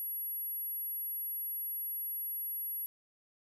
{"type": "tone", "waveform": "sine", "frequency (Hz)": 11420, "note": "F9", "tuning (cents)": 37, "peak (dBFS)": -35, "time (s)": [0, 2.86], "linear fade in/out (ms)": 0, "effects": []}